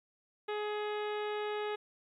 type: harmonic tone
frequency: 420 Hz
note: G#4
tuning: 19 cents sharp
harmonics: 1 / 2 / 3 / 4 / 5 / 6 / 7 / 8 / 9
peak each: -35 / -41 / -45 / -47 / -49 / -51 / -52 / -53 / -54 dBFS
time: 0.48-1.76 s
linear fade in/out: 10 ms
effects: 12-bit